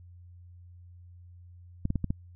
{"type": "clicks", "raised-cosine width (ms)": 5, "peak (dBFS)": -16, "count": 5, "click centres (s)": [1.854, 1.904, 1.957, 2.043, 2.105], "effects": ["added 88 Hz sine -48 dBFS peak until 2.35 s"]}